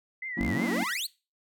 sine tone with vibrato, 2002 Hz, B6, 23 cents sharp, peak -33 dBFS, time 0.22-0.97 s, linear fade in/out 5 ms, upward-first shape triangle, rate 5.4 Hz, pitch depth 100 cents each way
triangle chord, F# dominant seventh, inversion none, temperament equal, 185 / 233.1 / 277.2 / 329.6 Hz, F#3 / A#3 / C#4 / E4, 0 / 0 / 0 / 0 cents, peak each -32 / -29 / -32 / -33 dBFS, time 0.37-0.84 s, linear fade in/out 5 ms
sawtooth exponential sweep, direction up, 42.93 to 4699 Hz, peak -27 dBFS, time 0.4-1.07 s, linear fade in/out 10 ms
effects noise-tail reverb RT60 0.3 s tail -22 dB re dry

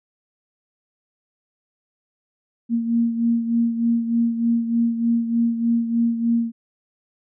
sine beating tone pair, 232 / 235.3 Hz, A#3 / A#3, -8 / +16 cents, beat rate 3.3 Hz, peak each -18 / -25 dBFS, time 2.69-6.52 s, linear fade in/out 50 ms, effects none

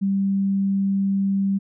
sine tone, 196 Hz, G3, in tune, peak -18 dBFS, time 0.01-1.59 s, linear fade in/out 20 ms, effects none

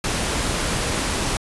pink noise, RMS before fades -23 dBFS, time 0.04-1.37 s, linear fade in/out 2 ms, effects resampled to 24000 Hz

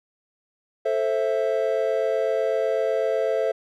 triangle chord, A minor, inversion none, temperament just, 440 / 528 / 660 Hz, A4 / C5 / E5, 0 / +16 / +2 cents, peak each -23 dBFS, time 0.85-3.52 s, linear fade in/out 10 ms, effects none

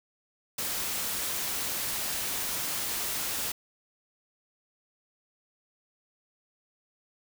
white noise, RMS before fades -32 dBFS, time 0.58-3.52 s, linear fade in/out 5 ms, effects none

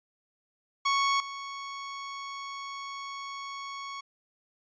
sawtooth tone with level steps, 1108.7 Hz, C#6, in tune, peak -20 / -33 dBFS, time 0.85-4.01 s, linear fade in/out 10 ms, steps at 1.2 s, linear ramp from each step 2 ms, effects resampled to 16000 Hz

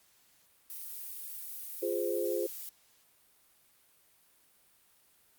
violet noise, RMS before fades -42 dBFS, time 0.7-2.69 s, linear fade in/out 0 ms
sine chord, F minor, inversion none, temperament equal with one note detuned, 349.2 / 415.3 / 516.6 Hz, F4 / Ab4 / C5, 0 / 0 / -22 cents, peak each -34 dBFS, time 1.82-2.47 s, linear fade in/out 10 ms
effects white hiss -66 dBFS RMS until 5.38 s + Opus 48 kbps

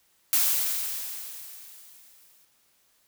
blue noise with exponential decay, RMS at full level -21 dBFS, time 0.33-2.45 s, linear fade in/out 1 ms, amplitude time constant 460 ms, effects white hiss -66 dBFS RMS until 3.07 s

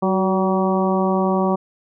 harmonic tone with a mistuned harmonic, 190.1 Hz, F#3, 47 cents sharp, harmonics 1 / 2 / 3 / 4 / 5 / 6, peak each -19 / -22 / -24 / -25 / -26 / -27 dBFS, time 0.02-1.56 s, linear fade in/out 10 ms, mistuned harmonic 2, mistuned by -37 cents, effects none

